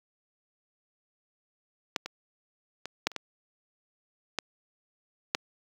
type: clicks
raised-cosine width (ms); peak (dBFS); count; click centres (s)
0.2; -9 / -18 / -19 / -7 / -28 / -15 / -11 / -7; 8; 1.962 / 2.06 / 2.856 / 3.07 / 3.117 / 3.163 / 4.387 / 5.349
effects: high-pass 200 Hz 12 dB/octave + 8-bit